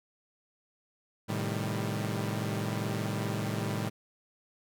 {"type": "chord", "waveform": "sawtooth", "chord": "A half-diminished seventh", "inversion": "none", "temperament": "equal with one note detuned", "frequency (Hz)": [110, 130.81, 155.56, 197.59], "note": ["A2", "C3", "Eb3", "G3"], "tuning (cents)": [0, 0, 0, 14], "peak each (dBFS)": [-30, -36, -33, -32], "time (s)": [1.28, 3.9], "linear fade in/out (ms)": 20, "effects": []}